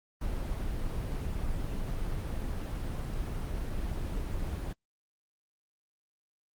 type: noise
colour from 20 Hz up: brown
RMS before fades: -33 dBFS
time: 0.21-4.73 s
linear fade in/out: 5 ms
effects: Opus 24 kbps